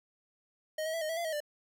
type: tone with pitch steps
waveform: square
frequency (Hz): 623 / 638 / 661 / 618 / 654 / 683 / 637 / 593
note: D#5 / D#5 / E5 / D#5 / E5 / F5 / D#5 / D5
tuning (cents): +2 / +43 / +5 / -12 / -14 / -39 / +41 / +17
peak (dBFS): -33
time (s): 0.78-1.404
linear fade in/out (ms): 5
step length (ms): 78
effects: none